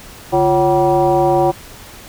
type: tone with frequency modulation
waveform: sine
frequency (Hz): 554.4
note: C#5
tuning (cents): 0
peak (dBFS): -10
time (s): 0.32-1.52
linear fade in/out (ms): 20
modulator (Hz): 205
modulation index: 1.6
effects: pink hiss -37 dBFS RMS until 2.08 s